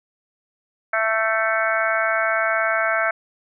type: harmonic tone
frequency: 221.4 Hz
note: A3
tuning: 11 cents sharp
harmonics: 3 / 4 / 5 / 6 / 7 / 8 / 9 / 10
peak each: -23 / -34 / -33 / -24 / -23 / -30 / -33 / -27 dBFS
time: 0.93-3.11 s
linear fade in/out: 5 ms
effects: none